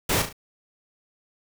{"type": "noise with echo", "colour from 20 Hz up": "pink", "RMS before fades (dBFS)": -23, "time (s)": [0.09, 0.22], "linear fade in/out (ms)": 5, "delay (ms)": 36, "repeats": 3, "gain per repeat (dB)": -7, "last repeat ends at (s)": 0.328, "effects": []}